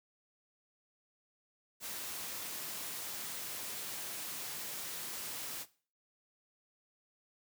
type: noise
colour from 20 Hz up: white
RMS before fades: -42 dBFS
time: 1.8-5.66 s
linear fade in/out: 50 ms
effects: noise-tail reverb RT60 0.4 s tail -18 dB re dry + high-pass 100 Hz 12 dB/octave